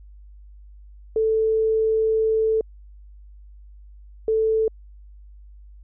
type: tone bursts at uneven times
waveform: sine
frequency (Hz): 441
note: A4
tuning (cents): +4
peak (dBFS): -17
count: 2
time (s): 1.16-2.61 / 4.28-4.68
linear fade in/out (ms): 2
effects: added 50 Hz sine -42 dBFS peak until 5.83 s